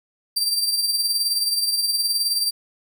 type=tone with tremolo; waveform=sawtooth; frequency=4699 Hz; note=D8; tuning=in tune; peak=-14 dBFS; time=0.36-2.51 s; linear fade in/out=10 ms; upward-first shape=triangle; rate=19 Hz; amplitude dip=60%; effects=none